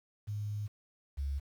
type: tone pair in turn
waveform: sine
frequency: 104.4 / 69.53 Hz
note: G#2 / C#2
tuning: +10 / +6 cents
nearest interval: perfect fifth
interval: 704 cents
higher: first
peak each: -34 / -32 dBFS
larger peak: second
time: 0.27-0.68 / 1.17-1.4 s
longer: first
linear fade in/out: 20 ms
effects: 10-bit